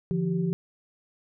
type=tone cluster; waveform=sine; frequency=149.3 / 173.3 / 387.4 Hz; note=D3 / F3 / G4; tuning=+29 / -13 / -20 cents; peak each=-32 / -25 / -32 dBFS; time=0.11-0.53 s; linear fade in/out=0 ms; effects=none